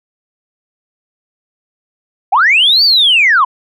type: linear two-way sweep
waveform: sine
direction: up then down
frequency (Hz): 692 to 4699 to 952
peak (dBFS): -5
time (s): 2.32-3.45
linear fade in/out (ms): 10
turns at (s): 2.84
effects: tanh soft clip ceiling -1 dBFS